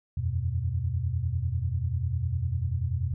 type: chord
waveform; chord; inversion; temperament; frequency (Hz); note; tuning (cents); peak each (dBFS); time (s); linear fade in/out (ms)
sine; E suspended second; none; equal; 82.41 / 92.5 / 123.47; E2 / F#2 / B2; 0 / 0 / 0; -30; 0.17-3.14; 5
effects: none

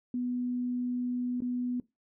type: tone with dropouts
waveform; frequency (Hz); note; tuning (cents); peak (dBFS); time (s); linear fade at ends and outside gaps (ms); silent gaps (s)
sine; 246.9; B3; 0; -29; 0.14-1.8; 2; 1.405-1.42
effects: noise-tail reverb RT60 0.2 s tail -19 dB re dry

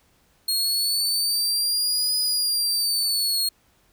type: linear two-way sweep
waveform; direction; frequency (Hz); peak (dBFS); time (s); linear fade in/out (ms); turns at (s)
sawtooth; up then down; 4269 to 4978 to 4269; -18; 0.48-3.49; 5; 2.18
effects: pink hiss -62 dBFS RMS until 3.92 s

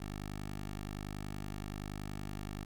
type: tone with notch filter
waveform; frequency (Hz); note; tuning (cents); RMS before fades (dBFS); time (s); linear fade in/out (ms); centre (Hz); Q
10% pulse; 50.6; G#1; -44; -42; 0-2.65; 5; 510; 1.9
effects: none

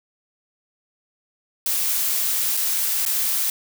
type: noise with dropouts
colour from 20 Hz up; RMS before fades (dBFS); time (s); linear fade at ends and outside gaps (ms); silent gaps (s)
blue; -22; 1.66-3.5; 1; 2.569-2.573 / 3.052-3.062
effects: none

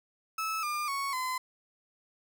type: tone with pitch steps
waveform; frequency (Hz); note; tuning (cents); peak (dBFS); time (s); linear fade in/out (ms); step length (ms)
35% pulse; 1303 / 1201.8 / 1108.4 / 1022.3; E6 / D6 / C#6 / C6; -20 / +40 / -1 / -41; -29; 0.38-1.38; 5; 250
effects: none

